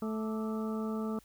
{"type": "harmonic tone with a mistuned harmonic", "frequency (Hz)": 218.8, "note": "A3", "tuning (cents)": -9, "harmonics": [1, 2, 3, 4, 5, 6], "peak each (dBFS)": [-33, -39, -46, -49, -46, -48], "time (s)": [0.02, 1.19], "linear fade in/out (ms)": 2, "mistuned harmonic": 5, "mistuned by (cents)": 120, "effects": ["added 50 Hz sine -64 dBFS peak until 1.24 s", "white hiss -64 dBFS RMS until 1.24 s"]}